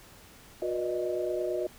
sine tone cluster, 362.1 / 484.9 / 595 / 624 Hz, F#4 / B4 / D5 / D#5, -37 / -32 / +22 / +5 cents, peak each -31 / -36 / -38 / -33 dBFS, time 0.62-1.67 s, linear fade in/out 2 ms, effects pink hiss -53 dBFS RMS until 1.78 s

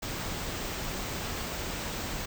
pink band-stop noise, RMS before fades -35 dBFS, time 0.02-2.26 s, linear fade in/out 10 ms, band 8800 to 13000 Hz, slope 96 dB/octave, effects none

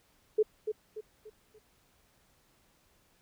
sine tone with echo, 429.8 Hz, A4, 41 cents flat, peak -21 dBFS, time 0.38-0.43 s, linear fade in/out 10 ms, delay 290 ms, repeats 4, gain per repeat -8 dB, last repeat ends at 1.59 s, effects pink hiss -68 dBFS RMS until 3.21 s

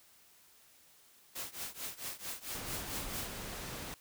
white noise with tremolo, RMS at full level -39 dBFS, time 1.35-3.28 s, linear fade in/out 10 ms, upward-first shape triangle, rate 4.5 Hz, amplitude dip 95%
pink noise, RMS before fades -43 dBFS, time 2.55-3.94 s, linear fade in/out 0 ms
effects white hiss -63 dBFS RMS until 4 s

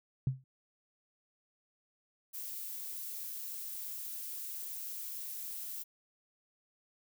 sine tone with exponential decay, 131.3 Hz, C3, 6 cents sharp, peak -24 dBFS, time 0.27-0.44 s, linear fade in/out 2 ms, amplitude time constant 35 ms
violet noise, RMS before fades -42 dBFS, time 2.33-5.84 s, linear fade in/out 20 ms
effects none

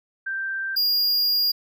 sine / square tone pair in turn, 1569 / 4834 Hz, G6 / D8, +1 / +49 cents, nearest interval octave + perfect fifth, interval 1948 cents, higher second, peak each -25 / -19 dBFS, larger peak second, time 0.26-0.76 / 0.76-1.52 s, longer second, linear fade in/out 10 ms, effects none

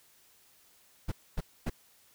brown noise bursts, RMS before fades -31 dBFS, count 3, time 1.08-1.7 s, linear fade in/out 10 ms, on 40 ms, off 250 ms, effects white hiss -63 dBFS RMS until 2.14 s

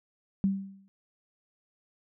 sine tone with exponential decay, 194.8 Hz, G3, 11 cents flat, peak -20 dBFS, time 0.44-0.88 s, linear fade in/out 0 ms, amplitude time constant 95 ms, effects none

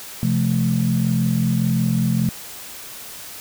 sine tone cluster, 130.1 / 171.8 / 217.1 Hz, C3 / F3 / A3, -9 / -28 / -23 cents, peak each -20 dBFS, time 0.23-2.29 s, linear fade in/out 0 ms, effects tanh soft clip ceiling -8 dBFS + white hiss -36 dBFS RMS until 3.4 s

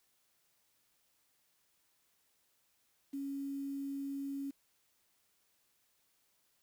sine tone with quantisation, 277.2 Hz, C#4, in tune, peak -37 dBFS, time 3.13-4.51 s, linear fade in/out 10 ms, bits 10, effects white hiss -75 dBFS RMS until 6.62 s

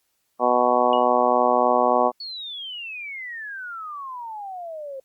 harmonic tone, 123.47 Hz, B2, in tune, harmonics 2 / 3 / 4 / 5 / 6 / 7 / 8 / 9, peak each -28 / -28 / -24 / -22 / -22 / -25 / -26 / -24 dBFS, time 0.39-2.12 s, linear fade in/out 50 ms
sine tone with exponential decay, 2900 Hz, F#7, 35 cents flat, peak -26 dBFS, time 0.93-1.09 s, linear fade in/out 1 ms, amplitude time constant 33 ms
sine exponential sweep, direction down, 4465 to 523.3 Hz, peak -31 dBFS, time 2.2-5 s, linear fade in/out 5 ms
effects white hiss -71 dBFS RMS until 5.04 s + Opus 48 kbps

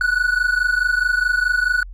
triangle tone pair together, 1463.3 / 1488 Hz, F#6 / F#6, -20 / +9 cents, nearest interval unison, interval 29 cents, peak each -17 dBFS, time 0.01-1.83 s, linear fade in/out 2 ms, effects added 43 Hz sine -32 dBFS peak until 1.93 s

